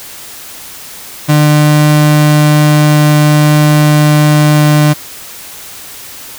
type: tone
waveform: 35% pulse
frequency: 150.1 Hz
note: D3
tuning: 38 cents sharp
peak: -3 dBFS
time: 1.28-4.94 s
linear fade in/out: 20 ms
effects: white hiss -29 dBFS RMS until 6.38 s